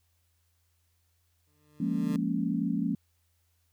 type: tone with exponential growth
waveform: 20% pulse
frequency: 150 Hz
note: D3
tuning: 37 cents sharp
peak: -30 dBFS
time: 1.47-2.16 s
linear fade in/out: 2 ms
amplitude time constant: 150 ms
type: chord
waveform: sine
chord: Bb minor seventh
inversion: second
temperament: equal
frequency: 174.61 / 207.7 / 233.1 / 277.2 Hz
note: F3 / Ab3 / Bb3 / Db4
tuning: 0 / 0 / 0 / 0 cents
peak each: -32 dBFS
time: 1.8-2.95 s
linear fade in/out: 5 ms
effects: added 84 Hz sine -70 dBFS peak until 3.72 s + white hiss -75 dBFS RMS until 3.72 s